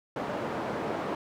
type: band-pass noise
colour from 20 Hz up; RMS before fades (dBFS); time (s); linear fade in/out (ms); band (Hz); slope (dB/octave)
white; -33; 0.16-1.15; 2; 150 to 790; 12
effects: none